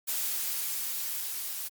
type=noise with level ramp; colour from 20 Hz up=blue; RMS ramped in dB=-30 to -36 dBFS; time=0.07-1.69 s; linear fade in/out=20 ms; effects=Opus 48 kbps